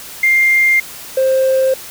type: tone pair in turn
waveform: triangle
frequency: 2107 / 526.8 Hz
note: C7 / C5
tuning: +12 / +12 cents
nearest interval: 2 octaves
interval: 2400 cents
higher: first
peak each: -5 / -7 dBFS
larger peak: first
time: 0.23-0.8 / 1.17-1.74 s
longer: neither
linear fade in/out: 5 ms
effects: tanh soft clip ceiling -6 dBFS + white hiss -32 dBFS RMS until 1.9 s